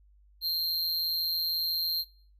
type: tone with amplitude modulation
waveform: square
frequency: 4186 Hz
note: C8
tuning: in tune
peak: -25 dBFS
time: 0.41-2.05 s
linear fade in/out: 50 ms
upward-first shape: sine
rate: 166 Hz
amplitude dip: 60%
effects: noise-tail reverb RT60 0.5 s tail -22 dB re dry + added 50 Hz sine -57 dBFS peak until 2.39 s